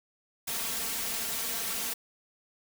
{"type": "noise with comb filter", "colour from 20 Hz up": "white", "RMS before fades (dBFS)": -33, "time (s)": [0.47, 1.94], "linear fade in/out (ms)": 10, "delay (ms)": 4.4, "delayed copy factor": 1, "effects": []}